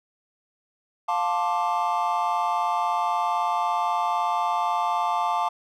triangle chord, D minor seventh, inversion first, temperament just, 704.8 / 881 / 1057.2 / 1174.7 Hz, F5 / A5 / C6 / D6, +16 / +2 / +18 / 0 cents, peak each -25 / -23 / -28 / -26 dBFS, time 1.08-5.49 s, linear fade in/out 10 ms, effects tanh soft clip ceiling -11 dBFS

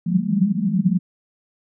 pink band-pass noise, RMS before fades -19 dBFS, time 0.06-0.99 s, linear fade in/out 20 ms, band 170 to 210 Hz, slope 96 dB/octave, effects none

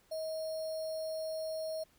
sine tone with sample-and-hold, 635 Hz, D#5, 35 cents sharp, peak -35 dBFS, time 0.11-1.84 s, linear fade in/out 10 ms, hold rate 4900 Hz, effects pink hiss -68 dBFS RMS until 1.98 s

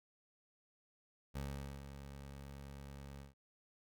20% pulse tone with ADSR envelope, 69.3 Hz, C#2, in tune, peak -35 dBFS, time 1.34-3.34 s, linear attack 23 ms, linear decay 450 ms, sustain -9 dB, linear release 140 ms, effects none

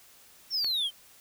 triangle exponential sweep, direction down, 5588 to 3058 Hz, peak -25 dBFS, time 0.5-0.91 s, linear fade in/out 50 ms
click, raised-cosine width 0.2 ms, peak -21 dBFS, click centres 0.645 s
effects white hiss -56 dBFS RMS until 1.2 s

